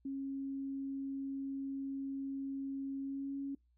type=tone with pitch glide; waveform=sine; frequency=272.7 to 276.7 Hz; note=C#4 to C#4; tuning=-28 to -3 cents; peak=-37 dBFS; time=0.05-3.55 s; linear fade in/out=5 ms; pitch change=+25 cents; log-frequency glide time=3.01-3.36 s; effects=noise-tail reverb RT60 0.2 s tail -25 dB re dry + added 60 Hz sine -69 dBFS peak until 3.77 s